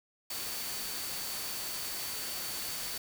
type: tone in noise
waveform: sine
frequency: 4500 Hz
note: C#8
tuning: 25 cents sharp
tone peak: -44 dBFS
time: 0.3-2.98 s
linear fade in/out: 5 ms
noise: white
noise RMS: -38 dBFS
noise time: 0.3-2.98 s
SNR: -9 dB
effects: none